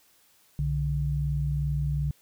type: tone pair together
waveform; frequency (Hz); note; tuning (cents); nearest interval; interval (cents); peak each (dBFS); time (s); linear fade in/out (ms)
sine; 63.13 / 145.7; B1 / D3; +39 / -13; octave + major second; 1448; -29 / -26; 0.59-2.11; 0
effects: white hiss -62 dBFS RMS until 2.21 s